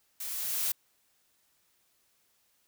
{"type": "noise with level ramp", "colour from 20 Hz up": "blue", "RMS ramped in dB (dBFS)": [-38, -29], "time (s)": [0.2, 0.72], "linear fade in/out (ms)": 5, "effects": ["white hiss -71 dBFS RMS until 2.67 s"]}